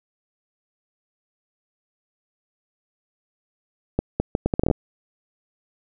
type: accelerating click train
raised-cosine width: 2 ms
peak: -6 dBFS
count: 11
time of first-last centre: 3.99-4.712 s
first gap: 210 ms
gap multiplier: 0.72
effects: none

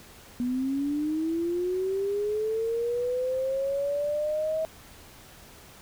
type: linear sweep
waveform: sine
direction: up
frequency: 241.9 to 641 Hz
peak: -25 dBFS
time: 0.4-4.65 s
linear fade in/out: 0 ms
effects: pink hiss -50 dBFS RMS until 5.81 s

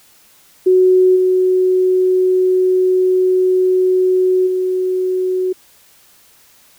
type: tone with level steps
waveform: sine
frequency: 370 Hz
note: F#4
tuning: in tune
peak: -7 / -10 / -14 dBFS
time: 0.66-5.53 s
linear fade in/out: 10 ms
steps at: 1.15 / 4.46 s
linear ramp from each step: 20 ms
effects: white hiss -49 dBFS RMS until 6.78 s

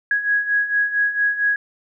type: beating tone pair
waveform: sine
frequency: 1658 / 1662.4 Hz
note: G#6 / G#6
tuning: -3 / +1 cents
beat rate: 4.4 Hz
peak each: -23 / -18 dBFS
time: 0.11-1.56 s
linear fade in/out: 2 ms
effects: none

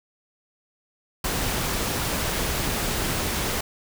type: noise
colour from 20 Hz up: pink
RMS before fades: -26 dBFS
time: 1.24-3.61 s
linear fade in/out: 5 ms
effects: none

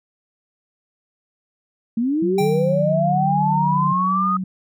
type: linear sweep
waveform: sine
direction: up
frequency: 220 to 1258 Hz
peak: -17 dBFS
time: 1.97-4.37 s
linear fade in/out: 5 ms
type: tone with vibrato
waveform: sine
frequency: 185 Hz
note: F#3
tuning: in tune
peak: -22 dBFS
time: 2.22-4.44 s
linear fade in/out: 5 ms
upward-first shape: triangle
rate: 1.1 Hz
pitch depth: 40 cents each way
type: tone with exponential decay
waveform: square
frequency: 784 Hz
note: G5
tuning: in tune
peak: -21 dBFS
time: 2.38-2.94 s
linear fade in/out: 5 ms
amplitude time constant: 120 ms
type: tone with pitch glide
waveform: sine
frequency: 153.3 to 150.67 Hz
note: D#3 to D3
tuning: -25 to +45 cents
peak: -21 dBFS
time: 2.4-3.93 s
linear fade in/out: 10 ms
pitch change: -30 cents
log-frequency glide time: 3.05-3.12 s
effects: none

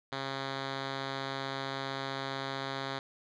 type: tone with low-pass filter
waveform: 5% pulse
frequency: 135.6 Hz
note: C#3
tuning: 38 cents flat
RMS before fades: -37 dBFS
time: 0.12-2.99 s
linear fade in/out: 2 ms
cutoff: 3700 Hz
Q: 2
effects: none

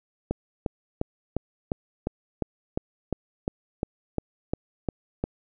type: click train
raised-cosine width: 2 ms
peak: -12 dBFS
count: 15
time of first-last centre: 0.31-5.24 s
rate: 2.84 Hz
effects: none

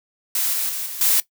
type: noise with level steps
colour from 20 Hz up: blue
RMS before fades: -21 / -23 / -27 / -31 / -17 dBFS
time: 0.35-1.2 s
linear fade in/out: 2 ms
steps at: 0.53 / 0.69 / 0.86 / 1.01 s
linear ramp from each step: 2 ms
effects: noise-tail reverb RT60 0.1 s tail -17 dB re dry

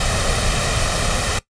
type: noise with comb filter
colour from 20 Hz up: pink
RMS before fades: -19 dBFS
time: 0-1.39 s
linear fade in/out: 5 ms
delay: 1.6 ms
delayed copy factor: +0.6
effects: noise-tail reverb RT60 0.1 s tail -18 dB re dry + resampled to 22050 Hz

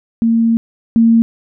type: tone pair in turn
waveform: sine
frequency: 228.7 / 228.7 Hz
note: A#3 / A#3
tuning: -33 / -33 cents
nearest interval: unison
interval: 0 cents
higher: neither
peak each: -9 / -6 dBFS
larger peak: second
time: 0.22-0.57 / 0.96-1.22 s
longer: first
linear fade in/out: 0 ms
effects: none

